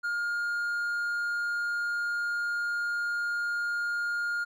triangle tone, 1416 Hz, F6, 23 cents sharp, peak -26 dBFS, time 0.03-4.45 s, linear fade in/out 20 ms, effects none

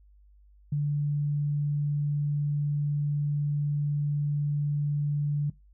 sine tone, 146 Hz, D3, 10 cents flat, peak -24 dBFS, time 0.72-5.5 s, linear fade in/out 5 ms, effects noise-tail reverb RT60 0.2 s tail -20 dB re dry + added 50 Hz sine -54 dBFS peak until 5.73 s

